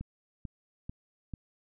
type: click train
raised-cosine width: 5 ms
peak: -26 dBFS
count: 4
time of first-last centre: 0.01-1.337 s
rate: 2.26 Hz
effects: none